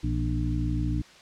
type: harmonic tone with a mistuned harmonic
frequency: 60 Hz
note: B1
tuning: 49 cents flat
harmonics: 1 / 2 / 3 / 4 / 5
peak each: -28 / -29 / -35 / -36 / -32 dBFS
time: 0.03-1.02 s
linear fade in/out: 10 ms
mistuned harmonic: 3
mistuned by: -73 cents
effects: white hiss -51 dBFS RMS until 1.21 s + low-pass 5000 Hz 12 dB/octave